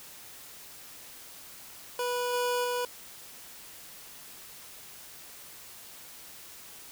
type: tone with level steps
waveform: 25% pulse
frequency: 490.4 Hz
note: B4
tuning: 12 cents flat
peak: -25 / -23 / -25 dBFS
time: 1.99-2.85 s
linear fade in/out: 2 ms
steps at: 2.33 / 2.64 s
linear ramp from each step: 5 ms
effects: white hiss -48 dBFS RMS until 6.91 s